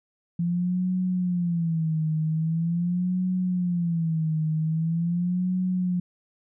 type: tone with vibrato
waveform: sine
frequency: 169.6 Hz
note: E3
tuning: 50 cents sharp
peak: -22 dBFS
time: 0.39-6 s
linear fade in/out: 5 ms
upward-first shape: sine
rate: 0.43 Hz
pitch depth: 140 cents each way
effects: none